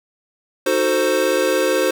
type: chord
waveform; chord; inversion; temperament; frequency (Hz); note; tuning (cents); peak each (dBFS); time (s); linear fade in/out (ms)
square; D# diminished seventh; none; equal with one note detuned; 311.1 / 370 / 445.9 / 523.3; D#4 / F#4 / A4 / C5; 0 / 0 / +23 / 0; -25 / -22 / -24 / -19; 0.66-1.91; 5
effects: none